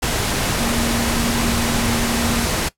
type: tone in noise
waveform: sine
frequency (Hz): 233.6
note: A#3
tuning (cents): +4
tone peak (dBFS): -21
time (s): 0.59-2.47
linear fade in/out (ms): 10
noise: pink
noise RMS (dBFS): -20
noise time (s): 0.02-2.69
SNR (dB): -4
effects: noise-tail reverb RT60 0.1 s tail -18 dB re dry + low-pass 12000 Hz 12 dB/octave